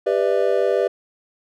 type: chord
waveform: triangle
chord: E minor seventh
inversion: first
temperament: just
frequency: 395.6 / 494.4 / 593.3 / 659.3 Hz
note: G4 / B4 / D5 / E5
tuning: +16 / +2 / +18 / 0 cents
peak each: -19 / -19 / -20 / -23 dBFS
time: 0.06-0.88 s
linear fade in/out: 10 ms
effects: none